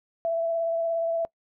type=tone with vibrato; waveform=sine; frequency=665 Hz; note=E5; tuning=15 cents sharp; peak=-23 dBFS; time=0.25-1.25 s; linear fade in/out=0 ms; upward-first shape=sine; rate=17 Hz; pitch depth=14 cents each way; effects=noise-tail reverb RT60 0.1 s tail -23 dB re dry